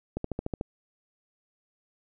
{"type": "click train", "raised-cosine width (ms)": 2, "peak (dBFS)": -17, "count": 7, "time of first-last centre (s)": [0.17, 0.611], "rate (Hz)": 13.6, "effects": []}